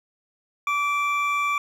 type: tone pair together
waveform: triangle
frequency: 1157.3 / 2349 Hz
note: D6 / D7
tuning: -26 / 0 cents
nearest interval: octave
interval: 1226 cents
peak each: -21 / -24 dBFS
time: 0.67-1.58 s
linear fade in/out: 2 ms
effects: none